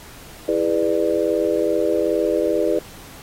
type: chord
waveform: sine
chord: E dominant seventh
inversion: none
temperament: just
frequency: 329.6 / 412 / 494.4 / 593.3 Hz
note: E4 / G#4 / B4 / D5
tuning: 0 / -14 / +2 / +18 cents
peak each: -22 dBFS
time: 0.48-2.79 s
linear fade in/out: 5 ms
effects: pink hiss -42 dBFS RMS until 3.22 s + AAC 48 kbps